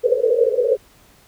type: band-pass noise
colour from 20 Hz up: white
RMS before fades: -17 dBFS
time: 0.03-0.77 s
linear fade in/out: 20 ms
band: 440 to 520 Hz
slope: 96 dB/octave
effects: pink hiss -52 dBFS RMS until 1.27 s